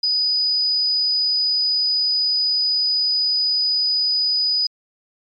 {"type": "tone", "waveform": "sine", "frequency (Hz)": 4968, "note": "D#8", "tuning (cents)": -3, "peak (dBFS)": -16, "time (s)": [0.03, 4.67], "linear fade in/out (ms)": 5, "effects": ["MP3 48 kbps"]}